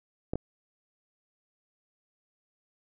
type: clicks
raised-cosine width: 2 ms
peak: -17 dBFS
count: 2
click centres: 0.335 / 0.356 s
effects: none